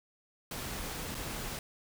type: noise with dropouts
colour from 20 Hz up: pink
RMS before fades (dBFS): -39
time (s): 0.51-1.59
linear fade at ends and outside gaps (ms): 2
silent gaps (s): 1.145-1.15
effects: none